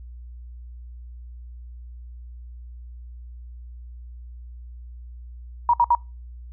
sine tone bursts, 954 Hz, A#5, 40 cents sharp, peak -13 dBFS, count 3, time 5.69-5.95 s, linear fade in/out 2 ms, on 46 ms, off 61 ms, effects noise-tail reverb RT60 0.3 s tail -25 dB re dry + added 60 Hz sine -37 dBFS peak until 6.52 s

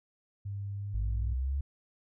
sine tone with pitch glide, 100 to 101.51 Hz, G2 to G#2, +35 to -39 cents, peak -34 dBFS, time 0.45-1.34 s, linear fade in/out 10 ms, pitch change +26 cents, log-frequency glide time 0.76-0.91 s
sine exponential sweep, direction up, 52.6 to 71 Hz, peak -28 dBFS, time 0.94-1.61 s, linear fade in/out 5 ms
effects tanh soft clip ceiling -22 dBFS

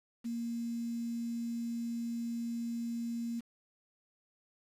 sine tone with quantisation, 233.6 Hz, A#3, 4 cents sharp, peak -34 dBFS, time 0.24-3.41 s, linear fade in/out 20 ms, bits 9, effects resampled to 32000 Hz

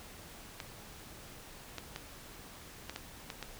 clicks, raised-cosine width 0.2 ms, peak -22 dBFS, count 7, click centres 0.602 / 1.783 / 1.961 / 2.896 / 2.961 / 3.302 / 3.427 s, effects pink hiss -51 dBFS RMS until 3.59 s

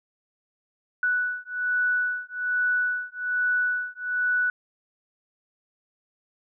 sine beating tone pair, 1480 / 1481.2 Hz, F#6 / F#6, 0 / +1 cents, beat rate 1.2 Hz, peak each -26 dBFS, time 1.03-4.5 s, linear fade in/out 2 ms, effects none

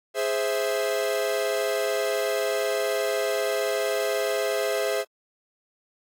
45% pulse chord, Ab augmented, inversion none, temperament equal, 415.3 / 523.3 / 659.3 Hz, Ab4 / C5 / E5, 0 / 0 / 0 cents, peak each -28 dBFS, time 0.14-5.05 s, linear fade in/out 50 ms, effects AAC 64 kbps

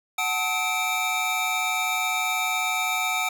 square tone cluster, 741 / 877 / 1280 / 2339 / 3697 Hz, F#5 / A5 / D#6 / D7 / A#7, +2 / -6 / +49 / -8 / -15 cents, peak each -30 / -34 / -32 / -27 / -34 dBFS, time 0.18-3.29 s, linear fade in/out 5 ms, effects none

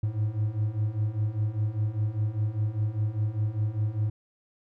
triangle beating tone pair, 103.83 / 108.83 Hz, G#2 / A2, 0 / -19 cents, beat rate 5 Hz, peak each -28 / -25 dBFS, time 0.03-4.1 s, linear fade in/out 5 ms, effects none

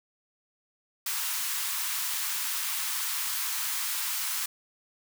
white high-pass noise, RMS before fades -31 dBFS, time 1.06-4.46 s, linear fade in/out 5 ms, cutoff 900 Hz, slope 48 dB/octave, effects none

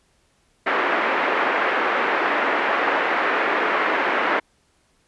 white band-pass noise, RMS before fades -21 dBFS, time 0.66-4.4 s, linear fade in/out 10 ms, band 290 to 2000 Hz, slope 24 dB/octave, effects pink hiss -63 dBFS RMS until 5.07 s + resampled to 24000 Hz

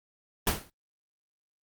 pink noise with exponential decay, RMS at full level -21 dBFS, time 0.47-0.7 s, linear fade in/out 2 ms, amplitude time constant 49 ms, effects Opus 24 kbps

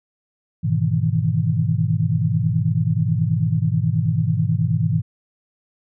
sine chord, E major seventh, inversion first, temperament equal, 103.83 / 123.47 / 155.56 / 164.81 Hz, G#2 / B2 / D#3 / E3, 0 / 0 / 0 / 0 cents, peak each -22 dBFS, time 0.63-5.02 s, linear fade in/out 20 ms, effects none

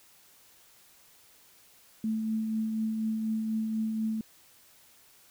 sine tone with tremolo, 220 Hz, A3, in tune, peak -26 dBFS, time 2.04-4.21 s, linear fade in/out 2 ms, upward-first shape triangle, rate 4.1 Hz, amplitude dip 35%, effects white hiss -59 dBFS RMS until 5.3 s

